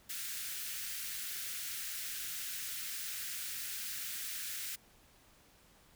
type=high-pass noise; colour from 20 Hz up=white; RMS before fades=-41 dBFS; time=0.09-4.76 s; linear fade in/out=10 ms; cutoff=1400 Hz; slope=48 dB/octave; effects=pink hiss -64 dBFS RMS until 5.95 s